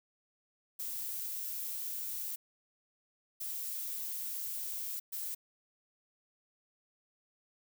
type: noise bursts at uneven times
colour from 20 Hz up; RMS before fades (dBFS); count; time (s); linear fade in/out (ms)
violet; -39; 3; 0.79-2.36 / 3.4-5 / 5.12-5.35; 10
effects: none